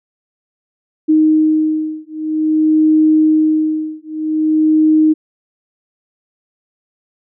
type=beating tone pair; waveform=sine; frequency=311.1 / 311.61 Hz; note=D#4 / D#4; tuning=0 / +3 cents; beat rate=0.51 Hz; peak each=-13 dBFS; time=1.08-5.14 s; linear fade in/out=20 ms; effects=none